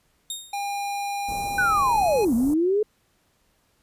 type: tone with exponential decay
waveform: 20% pulse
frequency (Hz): 3699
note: A#7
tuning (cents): -14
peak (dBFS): -21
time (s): 0.3-0.68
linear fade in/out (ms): 2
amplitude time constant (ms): 82
type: tone with pitch glide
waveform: square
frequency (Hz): 806 to 834.4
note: G5 to G#5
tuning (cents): +48 to +8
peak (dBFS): -27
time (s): 0.53-2.25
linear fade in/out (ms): 5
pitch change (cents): +60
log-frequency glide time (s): 1.73-2.07
type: band-stop noise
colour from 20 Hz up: pink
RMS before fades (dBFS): -36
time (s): 1.28-2.54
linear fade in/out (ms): 5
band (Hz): 890 to 7600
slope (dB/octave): 24
type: linear two-way sweep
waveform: sine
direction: down then up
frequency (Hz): 1530 to 220 to 435.2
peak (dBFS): -18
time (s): 1.58-2.83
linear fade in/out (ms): 5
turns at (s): 2.34
effects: pink hiss -66 dBFS RMS until 3.82 s + resampled to 32000 Hz